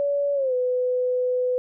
sine tone with pitch glide, 569 to 501.1 Hz, C#5 to B4, +45 to +25 cents, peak -20 dBFS, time 0-1.58 s, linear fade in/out 0 ms, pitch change -220 cents, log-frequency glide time 0.34-0.54 s, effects none

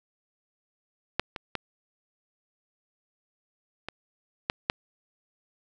clicks, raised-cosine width 0.3 ms, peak -7 / -18 / -13 / -18 / -8 / -6 dBFS, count 6, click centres 1.196 / 1.362 / 1.553 / 3.886 / 4.499 / 4.699 s, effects none

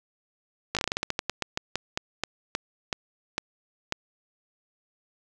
slowing click train, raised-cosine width 0.2 ms, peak -9 dBFS, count 21, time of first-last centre 0.75-3.924 s, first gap 17 ms, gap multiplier 1.2, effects none

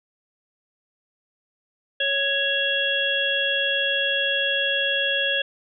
harmonic tone with a mistuned harmonic, 554.4 Hz, C#5, in tune, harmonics 1 / 3 / 5 / 6, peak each -28 / -25 / -27 / -24 dBFS, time 2-5.42 s, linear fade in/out 5 ms, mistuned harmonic 5, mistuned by -16 cents, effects none

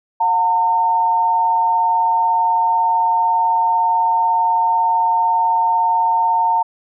sine tone pair together, 721.5 / 909 Hz, F#5 / A#5, -44 / -44 cents, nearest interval major third, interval 400 cents, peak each -22 / -13 dBFS, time 0.2-6.63 s, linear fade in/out 10 ms, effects none

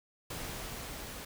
pink noise with level ramp, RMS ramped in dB -40 to -44 dBFS, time 0.3-1.25 s, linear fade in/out 5 ms, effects none

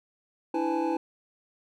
triangle tone cluster, 292.6 / 327.8 / 502 / 826 / 875 Hz, D4 / E4 / B4 / G#5 / A5, -6 / -10 / +28 / -10 / -10 cents, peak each -33 / -26 / -31 / -32 / -31 dBFS, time 0.54-0.97 s, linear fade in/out 5 ms, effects none

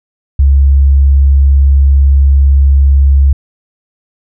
sine tone, 68.9 Hz, C#2, 10 cents flat, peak -3 dBFS, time 0.39-3.33 s, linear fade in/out 5 ms, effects none

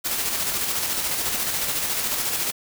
white noise with tremolo, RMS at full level -24 dBFS, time 0.04-2.52 s, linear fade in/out 20 ms, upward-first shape square, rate 14 Hz, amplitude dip 30%, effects none

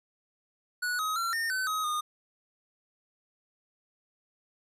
square tone with pitch steps, 1469 / 1265 / 1363 / 1825 / 1521 / 1265 / 1225 Hz, F#6 / D#6 / F6 / A#6 / F#6 / D#6 / D#6, -13 / +28 / -43 / -37 / +47 / +28 / -27 cents, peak -29 dBFS, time 0.82-2.01 s, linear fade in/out 10 ms, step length 170 ms, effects resampled to 32000 Hz

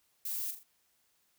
violet noise with echo, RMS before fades -37 dBFS, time 0.25-0.51 s, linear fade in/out 5 ms, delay 41 ms, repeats 3, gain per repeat -7 dB, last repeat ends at 0.633 s, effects white hiss -73 dBFS RMS until 1.38 s

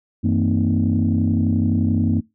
sine tone cluster, 94.2 / 161.2 / 225.2 / 256.7 / 309.2 Hz, F#2 / E3 / A3 / C4 / D#4, +32 / -38 / +40 / -33 / -11 cents, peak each -19 / -25 / -19 / -22 / -27 dBFS, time 0.23-2.21 s, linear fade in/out 20 ms, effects noise-tail reverb RT60 0.2 s tail -22 dB re dry + tanh soft clip ceiling -8 dBFS

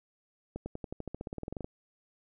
accelerating click train, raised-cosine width 2 ms, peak -24 dBFS, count 18, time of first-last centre 0.56-1.645 s, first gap 100 ms, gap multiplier 0.94, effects none

